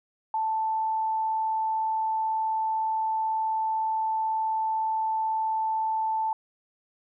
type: tone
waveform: sine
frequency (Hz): 881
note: A5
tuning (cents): +2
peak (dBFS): -24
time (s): 0.34-6.33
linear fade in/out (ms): 2
effects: none